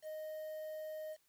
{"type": "tone with quantisation", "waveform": "triangle", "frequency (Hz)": 621, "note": "D#5", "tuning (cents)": -3, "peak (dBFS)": -40, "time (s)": [0.02, 1.17], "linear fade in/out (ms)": 50, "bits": 10, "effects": ["white hiss -75 dBFS RMS until 1.28 s"]}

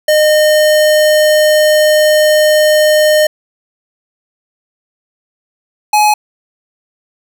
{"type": "tone pair in turn", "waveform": "square", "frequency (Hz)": [611, 843], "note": ["D#5", "G#5"], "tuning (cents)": [-32, 26], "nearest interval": "tritone", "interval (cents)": 558, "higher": "second", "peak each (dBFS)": -7, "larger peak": "neither", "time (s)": [[0.08, 3.27], [5.93, 6.14]], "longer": "first", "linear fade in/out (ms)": 5, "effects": []}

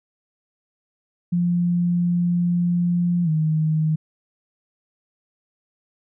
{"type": "tone with pitch glide", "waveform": "sine", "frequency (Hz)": [174.61, 156.46], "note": ["F3", "D#3"], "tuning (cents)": [0, 10], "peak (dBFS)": -17, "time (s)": [1.32, 3.96], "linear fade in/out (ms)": 10, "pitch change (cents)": -190, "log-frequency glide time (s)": [3.24, 3.29], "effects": []}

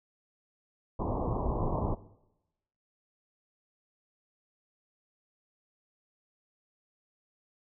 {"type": "low-pass noise", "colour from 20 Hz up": "pink", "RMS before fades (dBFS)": -31, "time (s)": [0.99, 1.95], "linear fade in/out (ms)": 10, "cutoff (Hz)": 1100, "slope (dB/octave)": 96, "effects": ["noise-tail reverb RT60 0.9 s tail -18 dB re dry"]}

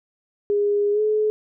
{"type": "tone with pitch glide", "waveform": "sine", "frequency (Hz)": [410, 427.7], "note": ["G#4", "A4"], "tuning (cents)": [-22, -49], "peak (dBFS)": -17, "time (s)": [0.5, 1.3], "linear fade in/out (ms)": 0, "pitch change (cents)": 73, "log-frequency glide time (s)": [0.92, 1.01], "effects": []}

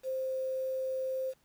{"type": "tone with quantisation", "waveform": "sine", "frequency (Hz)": 523.3, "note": "C5", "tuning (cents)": 0, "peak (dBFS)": -31, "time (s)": [0.03, 1.34], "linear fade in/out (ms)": 50, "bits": 9, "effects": ["pink hiss -70 dBFS RMS until 1.44 s"]}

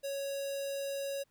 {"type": "tone with notch filter", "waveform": "square", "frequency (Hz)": 554.4, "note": "C#5", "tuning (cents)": 0, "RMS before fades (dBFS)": -37, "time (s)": [0.03, 1.24], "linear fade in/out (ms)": 20, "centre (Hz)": 1300, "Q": 0.6, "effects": ["pink hiss -75 dBFS RMS until 1.3 s"]}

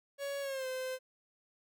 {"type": "tone with pitch glide", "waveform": "45% pulse", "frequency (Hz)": [560, 516.5], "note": ["C#5", "C5"], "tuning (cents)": [18, -22], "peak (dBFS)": -36, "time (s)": [0.18, 0.99], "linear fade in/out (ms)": 50, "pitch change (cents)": -140, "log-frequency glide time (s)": [0.41, 0.67], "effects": []}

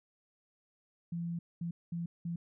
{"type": "tone bursts at uneven times", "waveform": "sine", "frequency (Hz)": 170, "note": "F3", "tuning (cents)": -46, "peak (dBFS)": -34, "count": 4, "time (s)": [[1.12, 1.39], [1.61, 1.71], [1.92, 2.06], [2.25, 2.36]], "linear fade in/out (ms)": 5, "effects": []}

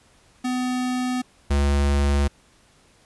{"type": "tone pair in turn", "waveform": "square", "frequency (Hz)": [251.6, 70.78], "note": ["B3", "C#2"], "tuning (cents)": [32, 37], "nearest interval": "octave + minor seventh", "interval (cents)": 2195, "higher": "first", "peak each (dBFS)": [-23, -18], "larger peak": "second", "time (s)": [[0.44, 1.22], [1.5, 2.28]], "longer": "neither", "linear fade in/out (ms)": 10, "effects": ["pink hiss -57 dBFS RMS until 3.05 s", "resampled to 24000 Hz"]}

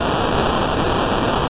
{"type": "noise with sample-and-hold", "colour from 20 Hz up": "white", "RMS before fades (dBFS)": -18, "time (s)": [0, 1.48], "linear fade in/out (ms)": 10, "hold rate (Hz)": 2100, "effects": ["resampled to 8000 Hz"]}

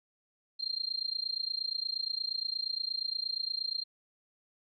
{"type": "tone with amplitude modulation", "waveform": "sine", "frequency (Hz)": 4186, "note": "C8", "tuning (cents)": 0, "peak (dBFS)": -28, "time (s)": [0.59, 3.84], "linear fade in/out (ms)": 20, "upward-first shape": "sine", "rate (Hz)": 28.5, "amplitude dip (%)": 95, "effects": []}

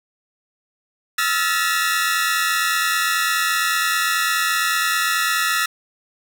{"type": "tone cluster", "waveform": "sawtooth", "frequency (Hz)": [1291, 1380, 1745, 1919], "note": ["E6", "F6", "A6", "A#6"], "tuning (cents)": [-37, -21, -15, 50], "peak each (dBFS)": -20, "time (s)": [1.18, 5.66], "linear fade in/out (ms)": 5, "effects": []}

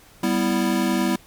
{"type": "chord", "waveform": "square", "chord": "E minor", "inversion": "first", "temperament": "equal", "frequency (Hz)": [196, 246.9, 329.6], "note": ["G3", "B3", "E4"], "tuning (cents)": [0, 0, 0], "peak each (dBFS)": -24, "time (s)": [0.23, 1.16], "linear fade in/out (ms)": 5, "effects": ["pink hiss -50 dBFS RMS until 1.26 s", "MP3 96 kbps"]}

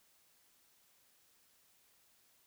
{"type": "silence", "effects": ["white hiss -70 dBFS RMS until 2.46 s"]}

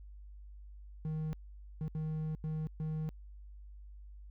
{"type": "tone bursts at uneven times", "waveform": "triangle", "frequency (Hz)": 156.3, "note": "D#3", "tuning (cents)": 8, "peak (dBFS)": -32, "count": 5, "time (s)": [[1.05, 1.33], [1.81, 1.88], [1.95, 2.35], [2.44, 2.67], [2.8, 3.09]], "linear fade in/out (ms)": 0, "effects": ["added 50 Hz sine -48 dBFS peak until 4.3 s"]}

